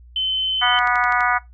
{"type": "tone", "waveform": "sine", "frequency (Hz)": 3061, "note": "G7", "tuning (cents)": -42, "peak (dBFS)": -19, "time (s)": [0.16, 0.79], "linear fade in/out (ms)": 2}
{"type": "harmonic tone", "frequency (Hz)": 244.7, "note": "B3", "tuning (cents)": -16, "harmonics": [3, 4, 5, 6, 7, 8, 9], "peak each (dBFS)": [-22, -24, -22, -21, -27, -26, -27], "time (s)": [0.61, 1.39], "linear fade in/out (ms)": 20}
{"type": "click train", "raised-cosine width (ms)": 0.2, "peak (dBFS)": -18, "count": 6, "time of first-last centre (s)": [0.79, 1.207], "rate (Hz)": 12}
{"effects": ["noise-tail reverb RT60 0.2 s tail -21 dB re dry", "added 60 Hz sine -42 dBFS peak until 1.53 s"]}